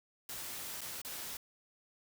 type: noise with dropouts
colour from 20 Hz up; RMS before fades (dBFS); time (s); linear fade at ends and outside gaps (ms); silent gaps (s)
white; -43; 0.29-1.37; 2; 0.808-0.815 / 1.017-1.048
effects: none